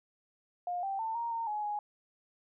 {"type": "tone with pitch steps", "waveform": "sine", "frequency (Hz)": [710, 782, 894, 934, 917, 842, 832], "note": ["F5", "G5", "A5", "A#5", "A#5", "G#5", "G#5"], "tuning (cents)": [28, -4, 27, 3, -29, 24, 3], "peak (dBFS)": -32, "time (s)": [0.67, 1.79], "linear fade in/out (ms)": 2, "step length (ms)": 160, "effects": []}